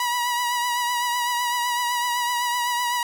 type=tone with vibrato; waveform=sawtooth; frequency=970 Hz; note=B5; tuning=31 cents flat; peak=-18 dBFS; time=0-3.03 s; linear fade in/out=2 ms; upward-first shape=triangle; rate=7.9 Hz; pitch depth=38 cents each way; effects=none